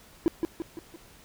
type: tone with echo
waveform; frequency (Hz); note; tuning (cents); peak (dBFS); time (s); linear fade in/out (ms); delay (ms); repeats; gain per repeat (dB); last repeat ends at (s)
triangle; 332; E4; +12; -15; 0.26-0.28; 0; 170; 4; -6; 0.96
effects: tanh soft clip ceiling -14 dBFS + pink hiss -54 dBFS RMS until 1.24 s